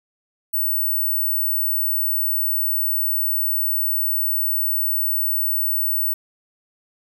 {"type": "tone", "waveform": "sine", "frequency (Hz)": 15860, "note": "B9", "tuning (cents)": 6, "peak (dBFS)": -18, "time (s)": [0.53, 6.14], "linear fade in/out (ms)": 10, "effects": []}